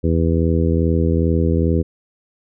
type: harmonic tone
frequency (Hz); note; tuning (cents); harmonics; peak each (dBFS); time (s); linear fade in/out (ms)
82.41; E2; 0; 1 / 2 / 3 / 4 / 5 / 6; -17 / -20 / -22 / -23 / -24 / -25; 0.03-1.83; 20
effects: none